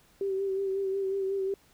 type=tone with vibrato; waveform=sine; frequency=388.4 Hz; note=G4; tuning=16 cents flat; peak=-27 dBFS; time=0.21-1.54 s; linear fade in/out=2 ms; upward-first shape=sine; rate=5.5 Hz; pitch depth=32 cents each way; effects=pink hiss -62 dBFS RMS until 1.73 s